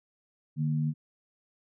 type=tone pair together; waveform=sine; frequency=150.2 / 234.3 Hz; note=D3 / A#3; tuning=+39 / +9 cents; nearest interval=minor sixth; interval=770 cents; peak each=-26 / -33 dBFS; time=0.56-0.94 s; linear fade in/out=50 ms; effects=none